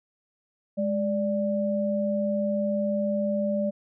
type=tone pair together; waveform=sine; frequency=207 / 587 Hz; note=G#3 / D5; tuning=-5 / -1 cents; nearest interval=octave + tritone; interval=1804 cents; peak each=-26 dBFS; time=0.77-3.71 s; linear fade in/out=20 ms; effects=none

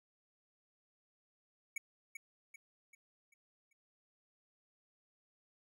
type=tone with echo; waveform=square; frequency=2239 Hz; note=C#7; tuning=17 cents sharp; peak=-37 dBFS; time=1.76-1.78 s; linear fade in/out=5 ms; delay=390 ms; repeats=5; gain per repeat=-7 dB; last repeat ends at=3.73 s; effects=none

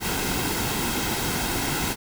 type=noise with comb filter; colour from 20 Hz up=pink; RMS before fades=-26 dBFS; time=0-1.96 s; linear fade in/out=50 ms; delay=1.7 ms; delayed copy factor=-0.5; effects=none

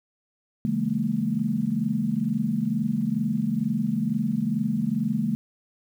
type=chord; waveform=sine; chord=A# half-diminished seventh; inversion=first; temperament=equal with one note detuned; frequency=138.59 / 164.81 / 207.7 / 229.9 Hz; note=C#3 / E3 / G#3 / A#3; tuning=0 / 0 / 0 / -24 cents; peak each=-32 / -31 / -26 / -26 dBFS; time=0.65-5.35 s; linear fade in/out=0 ms; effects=9-bit

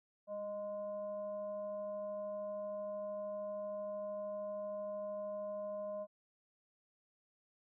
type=tone with frequency modulation; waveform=sine; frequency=619 Hz; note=D#5; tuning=9 cents flat; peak=-39 dBFS; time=0.27-6.07 s; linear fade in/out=50 ms; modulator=417 Hz; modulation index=0.4; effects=none

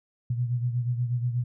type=beating tone pair; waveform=sine; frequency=120.6 / 128.9 Hz; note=B2 / C3; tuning=-41 / -26 cents; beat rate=8.3 Hz; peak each=-25 / -32 dBFS; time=0.3-1.44 s; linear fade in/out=5 ms; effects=none

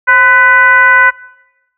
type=tone with frequency modulation; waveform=sine; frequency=1498 Hz; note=F#6; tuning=21 cents sharp; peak=-3 dBFS; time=0.07-1.11 s; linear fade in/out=20 ms; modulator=482 Hz; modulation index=0.95; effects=noise-tail reverb RT60 1.0 s tail -22 dB re dry

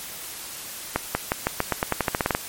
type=accelerating click train; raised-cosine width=0.5 ms; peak=-5 dBFS; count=15; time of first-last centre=0.96-2.349 s; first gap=190 ms; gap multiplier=0.89; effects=white hiss -36 dBFS RMS until 2.48 s + MP3 64 kbps

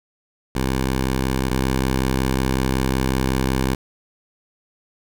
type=tone pair in turn; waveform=10% pulse; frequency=65.41 / 65.41 Hz; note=C2 / C2; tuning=0 / 0 cents; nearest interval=unison; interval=0 cents; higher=neither; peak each=-11 / -10 dBFS; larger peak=second; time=0.55-1.5 / 1.5-3.75 s; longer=second; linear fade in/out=5 ms; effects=none

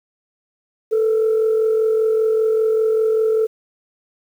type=tone pair together; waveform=sine; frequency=440 / 485.1 Hz; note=A4 / B4; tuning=0 / -31 cents; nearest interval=major second; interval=169 cents; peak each=-13 / -24 dBFS; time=0.91-3.47 s; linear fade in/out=20 ms; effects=tanh soft clip ceiling -10 dBFS + 8-bit

